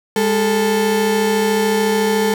35% pulse tone pair together, 203.1 / 440 Hz, G#3 / A4, -38 / 0 cents, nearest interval octave + minor second, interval 1338 cents, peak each -17 / -14 dBFS, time 0.16-2.34 s, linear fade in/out 2 ms, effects none

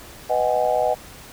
sine chord, G# minor seventh, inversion first, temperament just, 498.4 / 623 / 747.5 / 830.6 Hz, B4 / D#5 / F#5 / G#5, +16 / +2 / +17 / 0 cents, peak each -24 / -21 / -22 / -27 dBFS, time 0.29-0.95 s, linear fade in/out 20 ms, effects pink hiss -42 dBFS RMS until 1.32 s

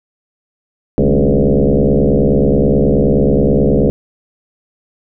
sine tone with frequency modulation, 130 Hz, C3, 11 cents flat, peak -8 dBFS, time 0.98-3.9 s, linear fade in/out 0 ms, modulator 69.4 Hz, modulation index 6, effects none

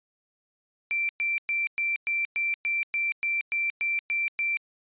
sine tone bursts, 2349 Hz, D7, in tune, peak -24 dBFS, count 13, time 0.91-4.57 s, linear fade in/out 0 ms, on 180 ms, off 110 ms, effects resampled to 8000 Hz

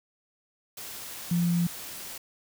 sine tone in noise, 172.7 Hz, F3, 19 cents flat, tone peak -22 dBFS, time 1.31-1.67 s, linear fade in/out 5 ms, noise white, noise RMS -40 dBFS, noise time 0.77-2.18 s, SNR +15 dB, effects none

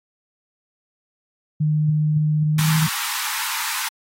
sine tone with pitch glide, 152.5 to 157.15 Hz, D#3 to D#3, -34 to +18 cents, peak -16 dBFS, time 1.6-2.87 s, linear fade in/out 10 ms, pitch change +52 cents, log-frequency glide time 2.5-2.69 s
pink high-pass noise, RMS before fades -26 dBFS, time 2.58-3.89 s, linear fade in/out 10 ms, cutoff 840 Hz, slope 96 dB/octave
effects AAC 48 kbps

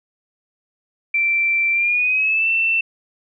sine tone with pitch glide, 2346 to 2679 Hz, D7 to E7, -2 to +27 cents, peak -15 dBFS, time 1.14-2.81 s, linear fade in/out 5 ms, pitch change +229 cents, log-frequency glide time 1.72-2.49 s, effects none

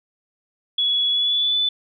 sine tone with pitch glide, 3381 to 3494 Hz, G#7 to A7, +30 to -13 cents, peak -17 dBFS, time 0.78-1.69 s, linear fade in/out 5 ms, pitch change +57 cents, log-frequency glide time 1.1-1.58 s, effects none

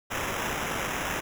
white noise with sample-and-hold, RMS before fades -31 dBFS, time 0.1-1.21 s, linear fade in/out 20 ms, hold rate 4410 Hz, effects none

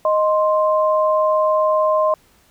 sine tone pair together, 622 / 1048.7 Hz, D#5 / C6, -1 / +4 cents, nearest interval major sixth, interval 905 cents, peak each -15 / -18 dBFS, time 0.05-2.14 s, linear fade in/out 2 ms, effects pink hiss -55 dBFS RMS until 2.5 s

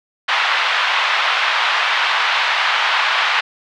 pink band-pass noise, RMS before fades -17 dBFS, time 0.28-3.41 s, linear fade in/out 10 ms, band 890 to 3600 Hz, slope 24 dB/octave, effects none

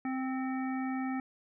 harmonic tone with a mistuned harmonic, 261.6 Hz, C4, in tune, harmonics 1 / 3 / 5 / 7 / 9, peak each -32 / -40 / -45 / -46 / -48 dBFS, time 0.05-1.2 s, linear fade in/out 2 ms, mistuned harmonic 9, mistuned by -58 cents, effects none

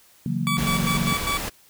sine chord, F# dominant seventh, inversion second, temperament just, 138.75 / 166.5 / 185 / 231.2 Hz, C#3 / E3 / F#3 / A#3, +2 / +18 / 0 / -14 cents, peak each -28 dBFS, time 0.26-1.13 s, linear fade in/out 2 ms
20% pulse tone with tremolo, 1145 Hz, D6, 44 cents flat, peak -18 dBFS, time 0.47-1.38 s, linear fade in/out 0 ms, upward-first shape square, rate 5 Hz, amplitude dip 70%
pink noise, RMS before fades -29 dBFS, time 0.57-1.5 s, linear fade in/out 20 ms
effects white hiss -55 dBFS RMS until 1.69 s

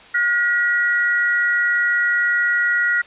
sine tone pair together, 1437 / 1918.2 Hz, F6 / A#6, +49 / +49 cents, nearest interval perfect fourth, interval 500 cents, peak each -18 dBFS, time 0.14-3.02 s, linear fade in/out 10 ms, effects white hiss -44 dBFS RMS until 3.06 s + resampled to 8000 Hz

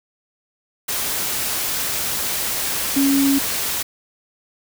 sine tone in noise, 276 Hz, C#4, 7 cents flat, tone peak -14 dBFS, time 2.96-3.39 s, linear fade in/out 10 ms, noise white, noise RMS -23 dBFS, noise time 0.88-3.83 s, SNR +6 dB, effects none

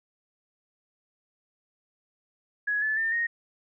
sine tone with pitch steps, 1676 / 1736.1 / 1798.4 / 1862.9 Hz, G#6 / A6 / A6 / A#6, +15 / -24 / +37 / -2 cents, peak -24 dBFS, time 2.67-3.27 s, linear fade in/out 10 ms, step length 150 ms, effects none

